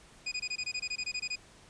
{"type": "tone bursts", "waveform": "25% pulse", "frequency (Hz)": 2475, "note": "D#7", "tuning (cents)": -10, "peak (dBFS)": -28, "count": 14, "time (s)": [0.26, 1.359], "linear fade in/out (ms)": 10, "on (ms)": 59, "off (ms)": 21, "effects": ["pink hiss -57 dBFS RMS until 1.69 s", "resampled to 22050 Hz"]}